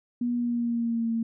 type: tone with pitch glide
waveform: sine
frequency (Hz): 241.5 to 228.3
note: B3 to A#3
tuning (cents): -39 to -36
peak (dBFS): -24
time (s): 0.21-1.23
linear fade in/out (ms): 5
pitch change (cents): -97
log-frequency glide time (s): 0.35-1.1
effects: none